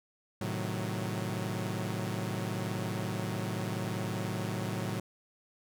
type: chord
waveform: sawtooth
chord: A diminished seventh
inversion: none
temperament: equal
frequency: 110 / 130.81 / 155.56 / 185 Hz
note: A2 / C3 / Eb3 / Gb3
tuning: 0 / 0 / 0 / 0 cents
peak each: -32 / -37 / -37 / -33 dBFS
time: 0.41-5 s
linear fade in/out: 5 ms
effects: none